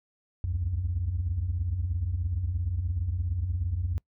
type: tone cluster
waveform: sine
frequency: 63.7 / 73.1 / 90.1 Hz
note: C2 / D2 / F#2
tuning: -46 / -7 / -45 cents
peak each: -35 / -33 / -27 dBFS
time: 0.44-3.98 s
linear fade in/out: 0 ms
effects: noise-tail reverb RT60 0.1 s tail -25 dB re dry + tanh soft clip ceiling -20 dBFS